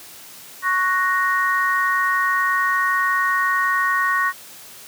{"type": "chord", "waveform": "sine", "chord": "F# major", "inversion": "second", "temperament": "equal", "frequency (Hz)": [1108.7, 1480, 1864.7], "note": ["C#6", "F#6", "A#6"], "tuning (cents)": [0, 0, 0], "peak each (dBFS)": [-20, -24, -20], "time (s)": [0.62, 4.33], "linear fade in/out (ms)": 50, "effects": ["white hiss -41 dBFS RMS until 4.87 s", "high-pass 80 Hz 12 dB/octave"]}